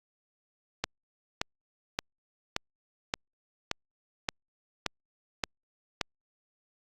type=click train; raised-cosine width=0.2 ms; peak=-10 dBFS; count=10; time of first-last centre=0.84-6.012 s; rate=1.74 Hz; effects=Opus 48 kbps